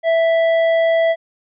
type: tone with hard clipping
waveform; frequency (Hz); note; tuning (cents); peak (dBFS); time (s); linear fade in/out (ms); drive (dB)
sine; 659.3; E5; 0; -14; 0.03-1.16; 50; 8
effects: resampled to 8000 Hz